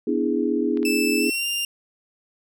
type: chord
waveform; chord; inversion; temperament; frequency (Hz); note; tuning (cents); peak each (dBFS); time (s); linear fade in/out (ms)
sine; E dominant seventh; second; equal; 246.9 / 293.7 / 329.6 / 415.3; B3 / D4 / E4 / G#4; 0 / 0 / 0 / 0; -25; 0.07-1.3; 5
type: clicks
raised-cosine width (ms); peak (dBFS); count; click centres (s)
0.3; -24; 2; 0.773 / 0.83
type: tone with pitch glide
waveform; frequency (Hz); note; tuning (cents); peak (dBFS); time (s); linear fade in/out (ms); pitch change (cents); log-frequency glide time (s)
sawtooth; 2637 to 2794; E7 to F7; 0 to 0; -20; 0.85-1.65; 2; +100; 1.18-1.46
effects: none